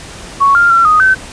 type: tone with pitch steps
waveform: sine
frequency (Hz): 1111 / 1398 / 1359 / 1244 / 1533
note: C#6 / F6 / F6 / D#6 / G6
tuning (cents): +4 / +1 / -48 / -1 / -39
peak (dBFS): -5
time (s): 0.4-1.15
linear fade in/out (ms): 20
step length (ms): 150
effects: pink hiss -30 dBFS RMS until 1.32 s + resampled to 22050 Hz